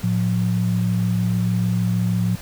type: tone pair together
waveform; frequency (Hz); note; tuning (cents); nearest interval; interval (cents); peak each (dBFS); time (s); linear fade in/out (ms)
sine; 112.4 / 178.89; A2 / F3; +37 / +42; minor sixth; 805; -20; 0.03-2.36; 10
effects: pink hiss -39 dBFS RMS until 2.41 s